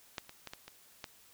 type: clicks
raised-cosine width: 0.2 ms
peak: -19 / -30 / -25 / -25 / -29 / -23 dBFS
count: 6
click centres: 0.182 / 0.294 / 0.473 / 0.535 / 0.68 / 1.042 s
effects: white hiss -61 dBFS RMS until 1.33 s